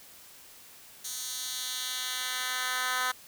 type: tone with high-pass filter sweep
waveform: 10% pulse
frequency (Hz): 253.8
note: B3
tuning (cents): +47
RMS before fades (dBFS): -33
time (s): 1.04-3.12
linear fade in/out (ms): 10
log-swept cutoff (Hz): 5900 to 1300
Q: 1.2
effects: white hiss -52 dBFS RMS until 3.27 s